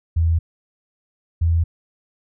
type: tone pair in turn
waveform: sine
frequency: 82.41 / 83.22 Hz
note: E2 / E2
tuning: 0 / +17 cents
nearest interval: unison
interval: 17 cents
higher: second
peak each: -14 dBFS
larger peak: neither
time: 0.16-0.39 / 1.41-1.64 s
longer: neither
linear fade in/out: 10 ms
effects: none